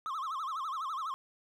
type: tone with vibrato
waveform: triangle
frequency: 1174.7 Hz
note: D6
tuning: in tune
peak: -32 dBFS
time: 0.06-1.14 s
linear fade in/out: 0 ms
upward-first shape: sine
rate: 12 Hz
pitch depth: 210 cents each way
effects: none